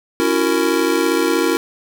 square chord, F# dominant seventh, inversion second, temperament just, 277.5 / 333 / 370 / 462.5 Hz, C#4 / E4 / F#4 / A#4, +2 / +18 / 0 / -14 cents, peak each -23 / -19 / -22 / -21 dBFS, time 0.2-1.57 s, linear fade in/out 0 ms, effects none

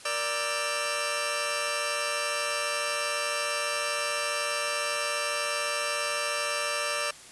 15% pulse tone cluster, 470.4 / 588 / 1321 / 1570 / 2734 Hz, A#4 / D5 / E6 / G6 / F7, +16 / +2 / +3 / +2 / -37 cents, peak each -33 / -24 / -29 / -33 / -27 dBFS, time 0.05-7.11 s, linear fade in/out 5 ms, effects white hiss -48 dBFS RMS until 7.31 s + resampled to 24000 Hz

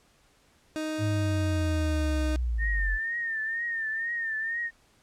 30% pulse tone with pitch glide, 311.1 to 308.2 Hz, D#4 to D#4, 0 to -16 cents, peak -27 dBFS, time 0.76-2.36 s, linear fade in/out 0 ms, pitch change -16 cents, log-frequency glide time 1.55-1.98 s
sine linear sweep, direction down, 107.1 to 42.84 Hz, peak -25 dBFS, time 0.98-2.99 s, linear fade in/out 50 ms
sine tone with vibrato, 1818 Hz, A#6, 44 cents flat, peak -28 dBFS, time 2.58-4.71 s, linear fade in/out 50 ms, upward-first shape triangle, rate 2.1 Hz, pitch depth 75 cents each way
effects pink hiss -63 dBFS RMS until 5.02 s + low-pass 10000 Hz 12 dB/octave

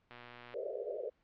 click train, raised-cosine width 0.3 ms, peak -34 dBFS, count 53, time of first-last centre 0.11-0.54 s, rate 121 Hz
white band-pass noise, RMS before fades -40 dBFS, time 0.53-1.1 s, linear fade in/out 20 ms, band 390 to 620 Hz, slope 96 dB/octave
effects pink hiss -75 dBFS RMS until 1.23 s + low-pass 3000 Hz 12 dB/octave

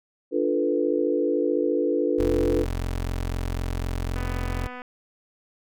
sine chord, B half-diminished seventh, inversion first, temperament equal, 293.7 / 349.2 / 440 / 493.9 Hz, D4 / F4 / A4 / B4, 0 / 0 / 0 / 0 cents, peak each -26 dBFS, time 0.31-2.66 s, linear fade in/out 50 ms
25% pulse tone, 43.96 Hz, F1, 12 cents sharp, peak -22 dBFS, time 2.18-4.68 s, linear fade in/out 20 ms
click train, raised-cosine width 0.5 ms, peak -24 dBFS, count 165, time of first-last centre 4.16-4.819 s, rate 249 Hz
effects none

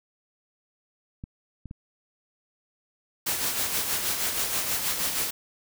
clicks, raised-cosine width 5 ms, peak -24 / -27 / -26 dBFS, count 3, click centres 1.239 / 1.657 / 1.711 s
white noise with tremolo, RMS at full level -26 dBFS, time 3.26-5.31 s, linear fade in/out 10 ms, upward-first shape sine, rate 6.3 Hz, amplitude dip 45%
effects none

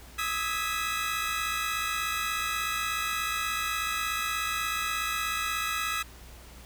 25% pulse chord, E major seventh, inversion third, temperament equal with one note detuned, 1244.5 / 1301.1 / 1661.2 / 1975.5 Hz, D#6 / E6 / G#6 / B6, 0 / -23 / 0 / 0 cents, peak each -31 / -28 / -33 / -32 dBFS, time 0.18-6.03 s, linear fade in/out 10 ms, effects added 60 Hz sine -48 dBFS peak until 6.65 s + pink hiss -51 dBFS RMS until 6.65 s

